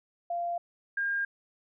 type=tone pair in turn; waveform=sine; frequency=692 / 1611.1 Hz; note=F5 / G6; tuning=-16 / +47 cents; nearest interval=octave + minor third; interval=1463 cents; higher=second; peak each=-29 / -27 dBFS; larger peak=second; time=0.3-0.58 / 0.97-1.25 s; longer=neither; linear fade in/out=5 ms; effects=none